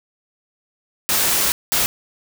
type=noise bursts at uneven times; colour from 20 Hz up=white; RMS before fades=-18 dBFS; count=2; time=1.09-1.52 / 1.72-1.86 s; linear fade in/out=0 ms; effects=none